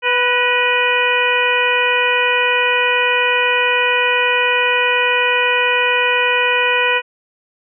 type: harmonic tone with a mistuned harmonic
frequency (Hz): 493.5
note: B4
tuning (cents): -1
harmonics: 1 / 2 / 3 / 4 / 5 / 6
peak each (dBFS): -20 / -20 / -20 / -21 / -17 / -23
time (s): 0.02-7.02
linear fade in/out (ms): 50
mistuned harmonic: 4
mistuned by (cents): -53
effects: none